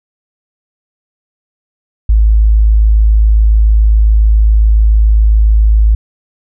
sine tone, 53.6 Hz, A1, 45 cents flat, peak -4 dBFS, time 2.09-5.95 s, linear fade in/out 5 ms, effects none

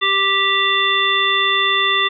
harmonic tone, 392 Hz, G4, in tune, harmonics 1 / 3 / 5 / 7 / 9, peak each -26 / -19 / -19 / -23 / -18 dBFS, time 0.01-2.09 s, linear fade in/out 20 ms, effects none

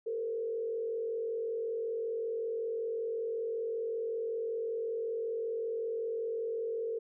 sine tone with frequency modulation, 455 Hz, A#4, 42 cents flat, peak -32 dBFS, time 0.06-6.99 s, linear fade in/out 10 ms, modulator 45.3 Hz, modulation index 0.68, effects none

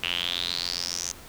sawtooth tone with band-pass filter sweep, 87.31 Hz, F2, in tune, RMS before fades -30 dBFS, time 0.03-1.12 s, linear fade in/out 5 ms, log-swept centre 2800 to 6400 Hz, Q 7, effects pink hiss -46 dBFS RMS until 1.28 s

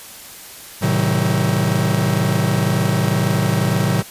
45% pulse chord, A diminished seventh, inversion none, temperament just, 110 / 132 / 158.4 / 190.08 Hz, A2 / C3 / Eb3 / Gb3, 0 / +16 / +31 / +47 cents, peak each -21 dBFS, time 0.81-4.03 s, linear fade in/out 20 ms, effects white hiss -37 dBFS RMS until 4.1 s + resampled to 32000 Hz

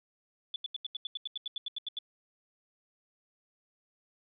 sine tone bursts, 3466 Hz, A7, 27 cents flat, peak -33 dBFS, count 15, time 0.54-1.988 s, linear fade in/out 2 ms, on 20 ms, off 82 ms, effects none

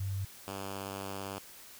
sine / 5% pulse tone pair in turn, 97.4 / 97.82 Hz, G2 / G2, -11 / -3 cents, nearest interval unison, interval 8 cents, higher second, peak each -32 / -27 dBFS, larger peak second, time 0-0.25 / 0.47-1.39 s, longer second, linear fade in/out 5 ms, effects white hiss -52 dBFS RMS until 1.79 s

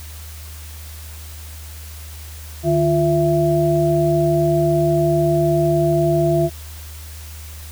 sine tone cluster, 152 / 346.5 / 666 Hz, D#3 / F4 / E5, -40 / -14 / +18 cents, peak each -18 dBFS, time 2.63-6.5 s, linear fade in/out 50 ms, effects added 77 Hz sine -33 dBFS peak until 7.71 s + white hiss -40 dBFS RMS until 7.71 s

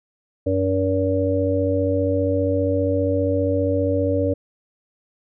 harmonic tone, 95 Hz, F#2, 46 cents sharp, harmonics 1 / 3 / 5 / 6, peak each -23 / -23 / -23 / -23 dBFS, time 0.46-4.34 s, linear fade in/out 10 ms, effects none

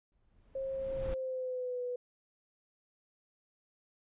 brown noise with exponential growth, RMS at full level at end -36 dBFS, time 0.12-1.14 s, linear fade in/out 1 ms, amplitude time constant 220 ms
sine tone with pitch glide, 535 to 493.4 Hz, C5 to B4, +38 to -2 cents, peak -34 dBFS, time 0.55-1.96 s, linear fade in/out 5 ms, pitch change -140 cents, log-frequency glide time 0.94-1.82 s
effects resampled to 8000 Hz

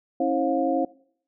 sine tone cluster, 272.7 / 323.7 / 536 / 709 Hz, C#4 / E4 / C5 / F5, -28 / -31 / +42 / +26 cents, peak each -26 dBFS, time 0.2-0.85 s, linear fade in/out 5 ms, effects noise-tail reverb RT60 0.6 s tail -22 dB re dry

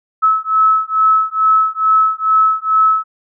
sine beating tone pair, 1296 / 1298.3 Hz, E6 / E6, -30 / -27 cents, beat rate 2.3 Hz, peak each -13 dBFS, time 0.22-3.04 s, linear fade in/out 20 ms, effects none

